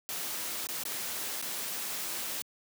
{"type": "noise with dropouts", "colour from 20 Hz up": "white", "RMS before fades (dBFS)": -36, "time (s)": [0.09, 2.42], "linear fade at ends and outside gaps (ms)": 0, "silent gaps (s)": [[0.67, 0.688], [0.835, 0.853], [1.415, 1.425]], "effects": ["high-pass 150 Hz 12 dB/octave"]}